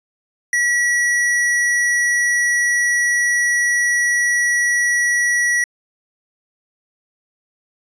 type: tone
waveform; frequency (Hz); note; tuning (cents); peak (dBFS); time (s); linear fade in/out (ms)
square; 1933; B6; -38; -15; 0.53-5.64; 2
effects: resampled to 22050 Hz